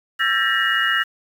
sine tone cluster, 1339 / 1593 / 1780 / 1897 / 2882 Hz, E6 / G6 / A6 / A#6 / F#7, +27 / +27 / +20 / +30 / -46 cents, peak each -23 dBFS, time 0.19-1.04 s, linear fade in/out 20 ms, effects 7-bit

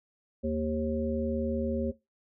harmonic tone with a mistuned harmonic, 77.2 Hz, D#2, 13 cents flat, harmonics 1 / 3 / 5 / 7, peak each -35 / -30 / -36 / -32 dBFS, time 0.43-1.92 s, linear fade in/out 20 ms, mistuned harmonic 5, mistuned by +19 cents, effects noise-tail reverb RT60 0.2 s tail -18 dB re dry

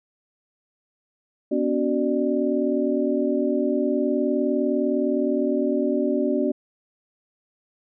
sine tone cluster, 245.8 / 285.4 / 374.5 / 594 Hz, B3 / D4 / F#4 / D5, -8 / -49 / +21 / +20 cents, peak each -25 / -24 / -25 / -27 dBFS, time 1.51-6.52 s, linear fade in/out 10 ms, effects none

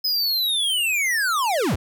square linear sweep, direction down, 5100 to 48.05 Hz, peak -20 dBFS, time 0.04-1.76 s, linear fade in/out 10 ms, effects none

